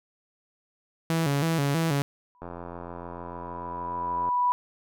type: tone with vibrato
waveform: sawtooth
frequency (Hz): 152.1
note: D#3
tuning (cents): -39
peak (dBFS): -19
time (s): 1.1-2.02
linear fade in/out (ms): 0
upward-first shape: square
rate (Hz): 3.1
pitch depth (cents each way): 130
type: tone with exponential growth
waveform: sine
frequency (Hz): 984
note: B5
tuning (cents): -7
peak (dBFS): -19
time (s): 2.35-4.52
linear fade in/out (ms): 0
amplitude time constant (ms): 470
type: click train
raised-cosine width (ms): 1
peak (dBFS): -24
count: 163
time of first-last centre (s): 2.42-4.289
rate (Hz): 86.7
effects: none

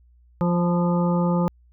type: harmonic tone with a mistuned harmonic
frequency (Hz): 174.61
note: F3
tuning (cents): 0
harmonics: 1 / 2 / 3 / 5 / 6 / 7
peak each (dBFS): -19 / -30 / -27 / -30 / -37 / -33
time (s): 0.41-1.48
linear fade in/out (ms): 0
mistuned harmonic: 6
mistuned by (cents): -62
effects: added 60 Hz sine -52 dBFS peak until 1.72 s

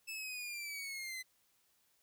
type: linear sweep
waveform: sawtooth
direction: down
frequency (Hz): 2637 to 2023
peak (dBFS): -38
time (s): 0.07-1.23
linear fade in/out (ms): 20
effects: white hiss -74 dBFS RMS until 2.02 s

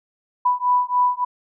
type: beating tone pair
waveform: sine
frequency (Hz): 987.8 / 991.3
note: B5 / B5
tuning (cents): 0 / +6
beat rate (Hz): 3.5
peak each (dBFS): -19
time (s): 0.45-1.25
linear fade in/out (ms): 10
effects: none

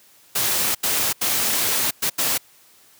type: noise bursts at uneven times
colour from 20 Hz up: white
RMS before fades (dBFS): -21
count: 5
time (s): 0.35-0.75 / 0.83-1.13 / 1.21-1.91 / 2.02-2.1 / 2.18-2.38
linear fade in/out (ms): 10
effects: white hiss -53 dBFS RMS until 2.99 s + high-pass 80 Hz 12 dB/octave

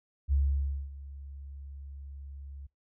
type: tone with ADSR envelope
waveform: sine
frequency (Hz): 69.5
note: C#2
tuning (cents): +5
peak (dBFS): -22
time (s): 0.28-2.67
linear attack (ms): 43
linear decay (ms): 570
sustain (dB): -19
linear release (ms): 12
effects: noise-tail reverb RT60 0.2 s tail -26 dB re dry

